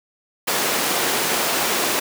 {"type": "high-pass noise", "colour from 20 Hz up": "pink", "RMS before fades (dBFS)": -21, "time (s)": [0.47, 2], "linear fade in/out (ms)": 10, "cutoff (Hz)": 340, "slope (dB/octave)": 12, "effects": []}